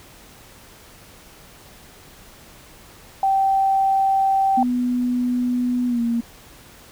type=tone; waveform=sine; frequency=777 Hz; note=G5; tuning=16 cents flat; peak=-15 dBFS; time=3.23-4.63 s; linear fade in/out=2 ms
type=tone with pitch glide; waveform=sine; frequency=246.9 to 233.9 Hz; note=B3 to A#3; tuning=0 to +6 cents; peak=-18 dBFS; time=4.57-6.21 s; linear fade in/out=10 ms; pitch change=-94 cents; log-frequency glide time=5.87-6.01 s
effects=pink hiss -46 dBFS RMS until 6.91 s